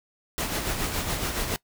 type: noise with tremolo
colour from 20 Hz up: pink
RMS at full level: -27 dBFS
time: 0.38-1.56 s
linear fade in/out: 0 ms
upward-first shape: sine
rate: 7.1 Hz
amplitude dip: 45%
effects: noise-tail reverb RT60 0.1 s tail -21 dB re dry